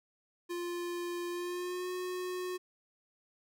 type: tone with pitch glide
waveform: square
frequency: 349.2 to 364 Hz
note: F4 to F#4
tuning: 0 to -28 cents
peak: -36 dBFS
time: 0.49-2.58 s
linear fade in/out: 20 ms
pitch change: +72 cents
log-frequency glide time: 1.29-1.9 s
effects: none